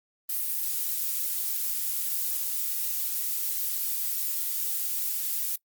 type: noise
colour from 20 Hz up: violet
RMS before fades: -29 dBFS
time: 0.29-5.56 s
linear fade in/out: 5 ms
effects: noise-tail reverb RT60 0.1 s tail -24 dB re dry + Opus 32 kbps